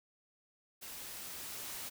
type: noise with level ramp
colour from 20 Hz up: white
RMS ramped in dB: -47 to -43 dBFS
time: 0.81-1.9 s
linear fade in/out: 20 ms
effects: none

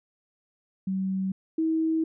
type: tone pair in turn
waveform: sine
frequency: 190.5 / 321.3 Hz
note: G3 / E4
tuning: -49 / -44 cents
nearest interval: major sixth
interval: 905 cents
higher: second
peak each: -25 / -22 dBFS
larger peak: second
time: 0.87-1.32 / 1.58-2.04 s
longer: second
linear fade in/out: 5 ms
effects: none

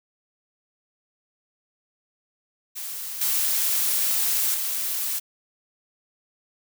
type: noise with level steps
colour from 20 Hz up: blue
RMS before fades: -33 / -23 / -27 dBFS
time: 2.75-5.2 s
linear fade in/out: 20 ms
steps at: 3.21 / 4.54 s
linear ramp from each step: 5 ms
effects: none

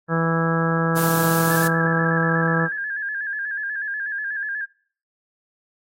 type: harmonic tone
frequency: 164.81 Hz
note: E3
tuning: in tune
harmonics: 1 / 2 / 3 / 4 / 5 / 6 / 7 / 8 / 9 / 10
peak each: -21 / -29 / -25 / -32 / -33 / -33 / -33 / -27 / -39 / -28 dBFS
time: 0.08-2.69 s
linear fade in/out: 50 ms
type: noise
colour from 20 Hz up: blue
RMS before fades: -27 dBFS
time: 0.96-1.68 s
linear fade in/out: 10 ms
type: tone with vibrato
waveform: sine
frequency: 1661.2 Hz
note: G#6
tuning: in tune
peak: -24 dBFS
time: 1.5-4.66 s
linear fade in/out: 20 ms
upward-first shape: square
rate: 8.2 Hz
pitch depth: 56 cents each way
effects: noise-tail reverb RT60 0.5 s tail -23 dB re dry + AAC 48 kbps

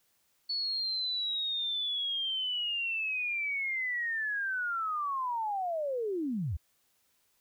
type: linear sweep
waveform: sine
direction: down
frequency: 4435 to 63.3 Hz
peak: -30 dBFS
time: 0.49-6.57 s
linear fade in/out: 10 ms
effects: white hiss -72 dBFS RMS until 7.4 s

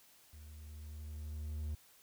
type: tone with level ramp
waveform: triangle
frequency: 76 Hz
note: D#2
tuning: 40 cents flat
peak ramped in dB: -49 to -34 dBFS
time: 0.33-1.75 s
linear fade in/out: 5 ms
effects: white hiss -64 dBFS RMS until 2.02 s

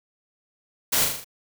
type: noise with echo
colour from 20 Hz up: white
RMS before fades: -22 dBFS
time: 0.92-1.05 s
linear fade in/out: 10 ms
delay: 39 ms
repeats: 5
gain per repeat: -4 dB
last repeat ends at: 1.245 s
effects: none

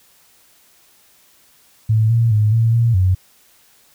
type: tone with pitch steps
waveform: sine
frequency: 109.9 / 115.8 / 106.5 / 114 / 116.7 / 92.7 Hz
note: A2 / A#2 / G#2 / A#2 / A#2 / F#2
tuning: -2 / -11 / +44 / -38 / +2 / +4 cents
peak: -11 dBFS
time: 1.89-3.15 s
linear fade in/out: 10 ms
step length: 210 ms
effects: white hiss -53 dBFS RMS until 3.94 s

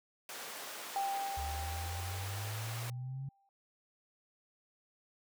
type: high-pass noise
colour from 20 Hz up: pink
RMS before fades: -45 dBFS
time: 0.29-2.9 s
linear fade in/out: 2 ms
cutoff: 530 Hz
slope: 12 dB/octave
type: tone with exponential decay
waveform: sine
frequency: 790 Hz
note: G5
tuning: 13 cents sharp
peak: -31 dBFS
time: 0.96-3.49 s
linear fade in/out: 1 ms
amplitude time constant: 550 ms
type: exponential sweep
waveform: sine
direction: up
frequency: 71.7 to 138.59 Hz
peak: -38 dBFS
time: 1.37-3.29 s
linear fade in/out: 5 ms
effects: none

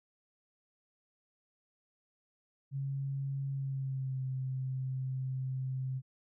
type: tone with pitch glide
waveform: sine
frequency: 137.2 to 130.93 Hz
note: C#3 to C3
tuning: -17 to +2 cents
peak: -33 dBFS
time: 2.71-6.02 s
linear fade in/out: 50 ms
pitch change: -81 cents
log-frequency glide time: 3.51-4.22 s
effects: none

